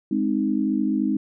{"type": "chord", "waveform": "sine", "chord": "Ab major", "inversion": "none", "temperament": "equal", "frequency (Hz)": [207.7, 261.6, 311.1], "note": ["Ab3", "C4", "Eb4"], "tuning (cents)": [0, 0, 0], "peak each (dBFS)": [-24, -24, -24], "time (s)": [0.11, 1.17], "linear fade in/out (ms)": 5, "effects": []}